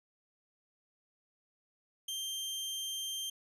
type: tone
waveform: sawtooth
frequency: 3160 Hz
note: G7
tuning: 13 cents sharp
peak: -33 dBFS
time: 2.08-3.3 s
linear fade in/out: 5 ms
effects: resampled to 32000 Hz